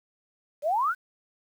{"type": "exponential sweep", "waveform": "sine", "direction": "up", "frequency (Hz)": [553, 1568], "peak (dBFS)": -22, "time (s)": [0.62, 0.95], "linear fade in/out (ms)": 50, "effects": ["9-bit"]}